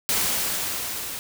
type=noise with level ramp; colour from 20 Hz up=white; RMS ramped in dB=-22 to -33 dBFS; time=0.09-1.19 s; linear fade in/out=0 ms; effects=none